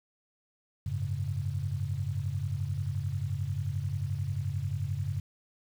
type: chord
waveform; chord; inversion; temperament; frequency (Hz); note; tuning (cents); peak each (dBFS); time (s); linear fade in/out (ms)
sine; F# suspended second; none; equal; 92.5 / 103.83 / 138.59; F#2 / G#2 / C#3; 0 / 0 / 0; -34; 0.86-5.2; 5
effects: 9-bit